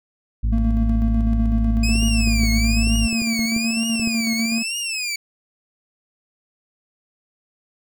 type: harmonic tone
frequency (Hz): 53.4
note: G#1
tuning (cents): +49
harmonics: 1 / 2 / 4 / 5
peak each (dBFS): -17 / -26 / -34 / -42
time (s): 0.43-3.07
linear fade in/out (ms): 10
type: tone with tremolo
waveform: triangle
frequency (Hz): 227.4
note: A#3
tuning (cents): -43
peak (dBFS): -17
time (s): 0.52-4.63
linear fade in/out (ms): 10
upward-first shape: square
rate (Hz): 8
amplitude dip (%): 35
type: tone with vibrato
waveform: 20% pulse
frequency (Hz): 2489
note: D#7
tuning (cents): 0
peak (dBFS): -18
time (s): 1.83-5.16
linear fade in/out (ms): 5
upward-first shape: triangle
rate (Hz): 1.1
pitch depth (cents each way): 250
type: clicks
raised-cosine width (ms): 3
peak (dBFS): -18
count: 12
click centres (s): 1.89 / 1.955 / 2.03 / 2.275 / 2.435 / 2.873 / 3.128 / 3.219 / 3.393 / 3.564 / 3.997 / 4.074
effects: none